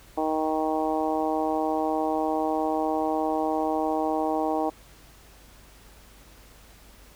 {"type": "harmonic tone", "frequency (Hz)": 156.8, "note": "D#3", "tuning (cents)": 14, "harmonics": [2, 3, 4, 5, 6, 7], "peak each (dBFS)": [-28, -31, -30, -28, -34, -38], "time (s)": [0.17, 4.7], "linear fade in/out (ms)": 10, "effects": ["added 50 Hz sine -53 dBFS peak until 7.15 s", "pink hiss -53 dBFS RMS until 7.15 s"]}